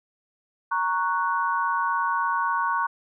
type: chord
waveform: sine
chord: F# major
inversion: first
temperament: equal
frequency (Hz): 932.3 / 1108.7 / 1480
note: A#5 / C#6 / F#6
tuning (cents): 0 / 0 / 0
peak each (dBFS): -26 / -25 / -28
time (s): 0.71-2.87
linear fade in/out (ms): 10
effects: none